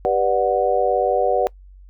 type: chord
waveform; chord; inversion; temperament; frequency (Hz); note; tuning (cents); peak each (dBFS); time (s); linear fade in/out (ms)
sine; G major seventh; none; just; 392 / 490 / 588 / 735; G4 / B4 / D5 / F#5; 0 / -14 / +2 / -12; -24 / -20 / -21 / -20; 0.05-1.47; 0
effects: noise-tail reverb RT60 0.1 s tail -23 dB re dry + added 47 Hz sine -41 dBFS peak until 1.89 s